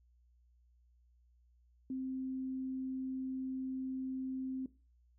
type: tone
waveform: sine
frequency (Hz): 261.6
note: C4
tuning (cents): 0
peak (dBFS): -36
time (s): 1.9-4.66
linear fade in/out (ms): 2
effects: noise-tail reverb RT60 0.3 s tail -17 dB re dry + added 60 Hz sine -65 dBFS peak until 5.18 s